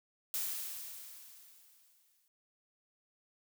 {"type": "noise with exponential decay", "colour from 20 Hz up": "blue", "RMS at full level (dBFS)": -35, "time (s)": [0.34, 2.28], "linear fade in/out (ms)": 1, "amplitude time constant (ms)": 420, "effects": []}